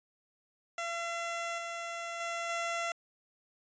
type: tone with level steps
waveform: 15% pulse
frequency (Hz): 679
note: F5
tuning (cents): -49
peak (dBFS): -28 / -31 / -28 / -26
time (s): 0.78-2.92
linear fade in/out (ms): 2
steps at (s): 1.58 / 2.2 / 2.49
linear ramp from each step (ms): 5
effects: resampled to 16000 Hz